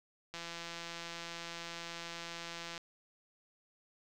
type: click train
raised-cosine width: 0.2 ms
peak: -26 dBFS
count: 413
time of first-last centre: 0.34-2.778 s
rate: 169 Hz
effects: 10-bit